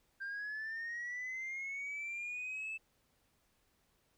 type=linear sweep; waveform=sine; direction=up; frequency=1578 to 2637 Hz; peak=-37 dBFS; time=0.2-2.78 s; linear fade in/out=20 ms; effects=tanh soft clip ceiling -37 dBFS + pink hiss -75 dBFS RMS until 4.17 s